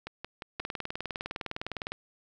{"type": "two click trains", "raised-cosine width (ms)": 0.3, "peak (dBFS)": [-22, -18], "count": [4, 27], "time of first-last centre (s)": [[0.07, 0.597], [0.6, 1.92]], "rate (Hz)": [5.69, 19.7], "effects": []}